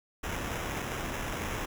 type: noise with sample-and-hold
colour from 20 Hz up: pink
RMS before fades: -35 dBFS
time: 0.23-1.66 s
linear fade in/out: 10 ms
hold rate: 4410 Hz
effects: none